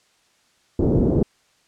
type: low-pass noise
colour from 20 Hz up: white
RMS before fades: -18 dBFS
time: 0.79-1.23 s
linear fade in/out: 5 ms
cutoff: 410 Hz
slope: 24 dB/octave
effects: white hiss -61 dBFS RMS until 1.67 s + low-pass 7000 Hz 12 dB/octave